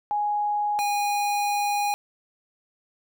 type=tone pair in turn; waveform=sine / square; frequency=830.6 / 820.1 Hz; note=G#5 / G#5; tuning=0 / -22 cents; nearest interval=unison; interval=22 cents; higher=first; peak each=-22 / -23 dBFS; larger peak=first; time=0.11-0.79 / 0.79-1.94 s; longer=second; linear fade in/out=0 ms; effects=none